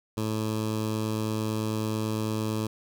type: tone with notch filter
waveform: 15% pulse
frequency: 109 Hz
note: A2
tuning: 16 cents flat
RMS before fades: -29 dBFS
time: 0.17-2.67 s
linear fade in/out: 5 ms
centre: 1900 Hz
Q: 1.6
effects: none